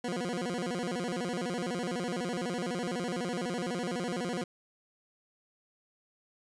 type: tone with vibrato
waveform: 20% pulse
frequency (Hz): 207.7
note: G#3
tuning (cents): 0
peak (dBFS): -27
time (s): 0.04-4.44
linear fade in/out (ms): 5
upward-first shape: square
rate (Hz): 12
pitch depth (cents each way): 280
effects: resampled to 22050 Hz